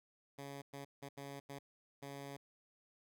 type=tone bursts at uneven times; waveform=10% pulse; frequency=140 Hz; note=C#3; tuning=18 cents sharp; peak=-38 dBFS; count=6; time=0.38-0.62 / 0.73-0.85 / 1.02-1.09 / 1.17-1.4 / 1.49-1.59 / 2.02-2.37 s; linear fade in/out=10 ms; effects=none